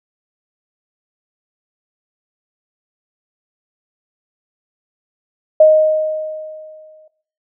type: tone with exponential decay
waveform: sine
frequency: 622.3 Hz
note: D#5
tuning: in tune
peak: -3 dBFS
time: 5.6-7.08 s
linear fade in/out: 5 ms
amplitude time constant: 320 ms
effects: noise-tail reverb RT60 0.5 s tail -17 dB re dry